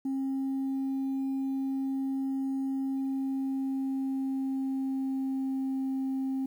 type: tone with pitch glide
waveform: sine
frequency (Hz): 268.9 to 266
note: C4 to C4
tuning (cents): +47 to +29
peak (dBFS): -26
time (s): 0.05-6.46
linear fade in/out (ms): 5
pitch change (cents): -18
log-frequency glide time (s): 2.93-5.9
effects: tanh soft clip ceiling -27 dBFS + 10-bit